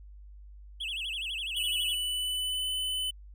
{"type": "tone with vibrato", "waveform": "triangle", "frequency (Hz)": 2960, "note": "F#7", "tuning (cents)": 0, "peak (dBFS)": -31, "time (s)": [0.8, 1.95], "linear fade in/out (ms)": 10, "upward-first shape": "sine", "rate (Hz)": 12, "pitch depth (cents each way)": 240}
{"type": "tone with pitch glide", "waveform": "square", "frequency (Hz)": [2960, 3015], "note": ["F#7", "F#7"], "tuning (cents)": [0, 32], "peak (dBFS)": -30, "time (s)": [1.56, 3.11], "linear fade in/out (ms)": 10, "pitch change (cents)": 32, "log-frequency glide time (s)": [1.84, 2.68]}
{"effects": ["added 50 Hz sine -46 dBFS peak until 3.34 s"]}